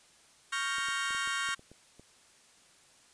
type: chord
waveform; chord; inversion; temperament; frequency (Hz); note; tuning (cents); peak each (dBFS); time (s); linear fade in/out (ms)
30% pulse; G half-diminished seventh; second; equal; 1108.7 / 1396.9 / 1568 / 1864.7; Db6 / F6 / G6 / Bb6; 0 / 0 / 0 / 0; -34; 0.52-1.55; 10
type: clicks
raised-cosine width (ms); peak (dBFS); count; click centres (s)
2; -39; 9; 0.784 / 0.886 / 1.107 / 1.148 / 1.275 / 1.489 / 1.594 / 1.716 / 1.996
effects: white hiss -61 dBFS RMS until 3.13 s + resampled to 22050 Hz